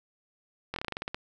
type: slowing click train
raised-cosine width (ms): 0.3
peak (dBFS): -17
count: 11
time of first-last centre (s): 0.74-1.145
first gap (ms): 22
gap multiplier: 1.13
effects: none